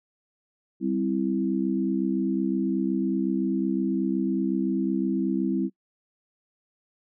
sine chord, C major, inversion second, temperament equal, 196 / 261.6 / 329.6 Hz, G3 / C4 / E4, 0 / 0 / 0 cents, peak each -27 dBFS, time 0.8-5.7 s, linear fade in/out 50 ms, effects noise-tail reverb RT60 0.1 s tail -23 dB re dry

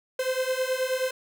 45% pulse beating tone pair, 512 / 521.4 Hz, C5 / C5, -38 / -6 cents, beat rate 9.4 Hz, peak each -28 dBFS, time 0.19-1.11 s, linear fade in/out 5 ms, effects none

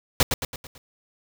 pink noise with echo, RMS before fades -17 dBFS, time 0.2-0.23 s, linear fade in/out 2 ms, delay 110 ms, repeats 5, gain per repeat -6 dB, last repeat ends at 0.78 s, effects none

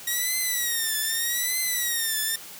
5% pulse tone with vibrato, 1893 Hz, A#6, 26 cents sharp, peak -14 dBFS, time 0.07-2.36 s, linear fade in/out 5 ms, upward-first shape triangle, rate 0.82 Hz, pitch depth 150 cents each way, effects white hiss -42 dBFS RMS until 2.59 s + high-pass 80 Hz 12 dB/octave

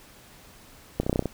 clicks, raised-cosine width 2 ms, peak -9 / -24 / -15 / -8 / -11 / -10 / -7 / -23 / -13 dBFS, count 9, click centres 1 / 1.033 / 1.065 / 1.096 / 1.129 / 1.159 / 1.193 / 1.225 / 1.257 s, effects pink hiss -51 dBFS RMS until 1.33 s

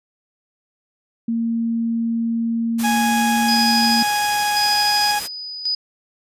sine tone, 230 Hz, A#3, 23 cents flat, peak -18 dBFS, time 1.28-4.03 s, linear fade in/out 5 ms
white noise, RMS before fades -29 dBFS, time 2.78-5.28 s, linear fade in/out 20 ms
harmonic tone, 830.6 Hz, G#5, in tune, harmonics 1 / 2 / 3 / 4 / 6 / 7 / 8 / 9 / 10, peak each -19 / -25 / -29 / -31 / -35 / -36 / -37 / -38 / -39 dBFS, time 2.83-5.2 s, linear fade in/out 20 ms
sine tone with tremolo, 4971 Hz, D#8, 2 cents flat, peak -18 dBFS, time 3.48-5.75 s, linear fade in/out 5 ms, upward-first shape square, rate 0.92 Hz, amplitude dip 70%
effects resampled to 32000 Hz

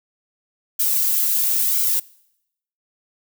violet noise with flanger, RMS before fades -19 dBFS, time 0.79-2 s, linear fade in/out 10 ms, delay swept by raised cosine 1.1 to 2.7 ms, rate 1 Hz, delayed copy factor -0.55, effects noise-tail reverb RT60 0.8 s tail -23 dB re dry

